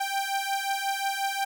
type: beating tone pair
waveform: sawtooth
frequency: 784 / 789.6 Hz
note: G5 / G5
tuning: 0 / +12 cents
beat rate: 5.6 Hz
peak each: -26 dBFS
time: 0-1.45 s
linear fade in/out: 10 ms
effects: none